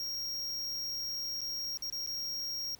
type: tone with dropouts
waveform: square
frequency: 5588 Hz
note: F8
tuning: in tune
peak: -35 dBFS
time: 0-2.75 s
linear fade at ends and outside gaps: 1 ms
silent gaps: 1.408-1.415 / 1.773-1.822 / 1.9-1.925 / 2.063-2.073 s
effects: pink hiss -60 dBFS RMS until 2.79 s